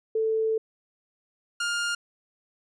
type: tone pair in turn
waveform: sine / sawtooth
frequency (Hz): 442.1 / 1409.7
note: A4 / F6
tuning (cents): +8 / +16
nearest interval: octave + minor sixth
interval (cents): 2008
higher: second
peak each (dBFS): -22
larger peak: neither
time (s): 0.15-0.58 / 1.6-1.95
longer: first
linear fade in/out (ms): 5
effects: resampled to 22050 Hz